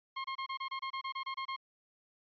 sawtooth tone bursts, 1070 Hz, C6, 38 cents sharp, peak -32 dBFS, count 13, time 0.16-1.564 s, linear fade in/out 10 ms, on 84 ms, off 26 ms, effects resampled to 11025 Hz

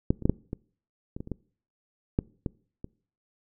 clicks, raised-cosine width 3 ms, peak -8 / -25 / -9 / -8 / -19 / -23 / -23 / -28 / -18 / -10 / -16 / -24 dBFS, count 12, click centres 0.105 / 0.223 / 0.255 / 0.296 / 0.531 / 1.165 / 1.205 / 1.274 / 1.317 / 2.189 / 2.462 / 2.844 s, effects noise-tail reverb RT60 0.5 s tail -24 dB re dry

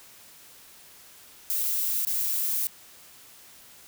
violet noise with dropouts, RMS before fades -27 dBFS, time 1.5-2.67 s, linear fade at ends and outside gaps 0 ms, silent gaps 2.05-2.071 s, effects white hiss -51 dBFS RMS until 3.87 s

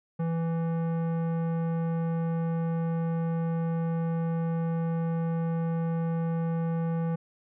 sine tone with tanh clipping, 165.5 Hz, E3, 7 cents sharp, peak -28 dBFS, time 0.19-7.16 s, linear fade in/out 10 ms, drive 15 dB, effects none

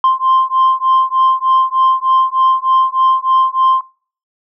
sine beating tone pair, 1046.5 / 1049.8 Hz, C6 / C6, 0 / +5 cents, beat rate 3.3 Hz, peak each -11 dBFS, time 0.04-3.81 s, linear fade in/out 2 ms, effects noise-tail reverb RT60 0.5 s tail -24 dB re dry + tanh soft clip ceiling -5 dBFS

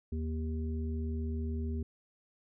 harmonic tone, 78.9 Hz, D#2, 25 cents sharp, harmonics 1 / 3 / 5, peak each -33 / -39 / -45 dBFS, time 0.12-1.83 s, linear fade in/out 5 ms, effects none

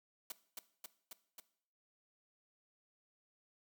white noise with echo, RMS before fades -44 dBFS, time 0.3-0.32 s, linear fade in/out 2 ms, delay 270 ms, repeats 4, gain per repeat -2 dB, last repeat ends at 1.4 s, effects noise-tail reverb RT60 0.6 s tail -17 dB re dry + high-pass 200 Hz 12 dB/octave

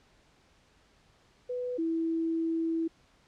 sine tone pair in turn, 495.8 / 327.6 Hz, B4 / E4, +7 / -11 cents, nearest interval perfect fifth, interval 718 cents, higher first, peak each -31 / -27 dBFS, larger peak second, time 1.49-1.78 / 1.78-2.88 s, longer second, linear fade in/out 10 ms, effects pink hiss -64 dBFS RMS until 3.27 s + low-pass 6000 Hz 12 dB/octave

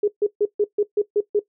sine tone bursts, 415.3 Hz, G#4, in tune, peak -15 dBFS, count 8, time 0.03-1.394 s, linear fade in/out 5 ms, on 48 ms, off 140 ms, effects noise-tail reverb RT60 0.1 s tail -17 dB re dry

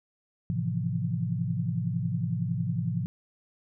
sine chord, F major seventh, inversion first, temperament just, 109.13 / 130.96 / 163.7 / 174.61 Hz, A2 / C3 / E3 / F3, -14 / +2 / -12 / 0 cents, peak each -32 dBFS, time 0.5-3.06 s, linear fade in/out 0 ms, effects none

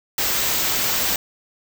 white band-stop noise, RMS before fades -21 dBFS, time 0.18-1.16 s, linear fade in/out 2 ms, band 8600 to 12000 Hz, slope 96 dB/octave, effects none

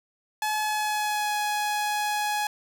sawtooth tone with pitch glide, 854 to 837.4 Hz, G#5 to G#5, +48 to +14 cents, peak -21 dBFS, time 0.42-2.47 s, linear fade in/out 2 ms, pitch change -34 cents, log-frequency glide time 0.6-1.34 s, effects none

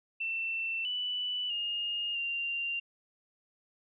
sine tone with pitch steps, 2683 / 2973 / 2840 / 2778 Hz, E7 / F#7 / F7 / F7, +30 / +8 / +28 / -10 cents, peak -31 dBFS, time 0.2-2.8 s, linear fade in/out 10 ms, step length 650 ms, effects none

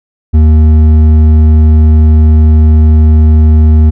sine tone with hard clipping, 77.78 Hz, D#2, in tune, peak -3 dBFS, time 0.33-3.91 s, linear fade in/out 20 ms, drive 7 dB, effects none

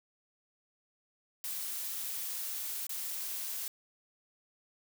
blue noise with dropouts, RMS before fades -38 dBFS, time 1.44-3.68 s, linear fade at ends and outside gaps 1 ms, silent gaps 2.868-2.893 s, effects none

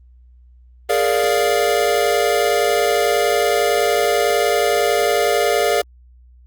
square chord, Bb dominant seventh, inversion third, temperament equal with one note detuned, 415.3 / 466.2 / 584.6 / 698.5 Hz, Ab4 / Bb4 / D5 / F5, 0 / 0 / -8 / 0 cents, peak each -21 dBFS, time 0.89-5.82 s, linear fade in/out 10 ms, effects added 61 Hz sine -44 dBFS peak until 6.46 s + Opus 32 kbps

